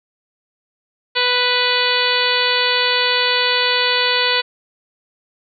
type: harmonic tone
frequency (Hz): 494.3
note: B4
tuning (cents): +1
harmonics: 1 / 2 / 3 / 4 / 5 / 6 / 7 / 8 / 9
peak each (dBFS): -23 / -23 / -23 / -23 / -23 / -23 / -23 / -23 / -23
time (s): 1.15-4.42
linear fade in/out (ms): 20
effects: none